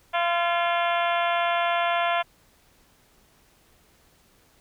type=harmonic tone with a mistuned harmonic; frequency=343.6 Hz; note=F4; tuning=28 cents flat; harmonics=2 / 3 / 4 / 5 / 6 / 7 / 8 / 9 / 10; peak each=-24 / -28 / -30 / -32 / -34 / -35 / -36 / -37 / -38 dBFS; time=0.13-2.23 s; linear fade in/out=20 ms; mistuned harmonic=6; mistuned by=+51 cents; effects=pink hiss -60 dBFS RMS until 4.6 s